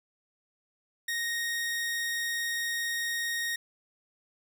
sawtooth tone, 1864.7 Hz, A#6, in tune, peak -26 dBFS, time 1.08-3.56 s, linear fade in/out 5 ms, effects none

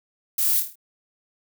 violet noise with echo, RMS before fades -22 dBFS, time 0.38-0.6 s, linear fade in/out 5 ms, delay 26 ms, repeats 6, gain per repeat -5 dB, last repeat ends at 0.756 s, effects none

